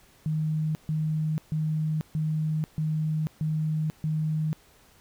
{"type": "tone bursts", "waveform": "sine", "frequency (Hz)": 155.56, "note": "D#3", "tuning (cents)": 0, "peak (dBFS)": -24, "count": 7, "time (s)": [0.26, 4.53], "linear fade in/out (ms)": 0, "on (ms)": 490, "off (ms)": 140, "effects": ["pink hiss -58 dBFS RMS until 5 s"]}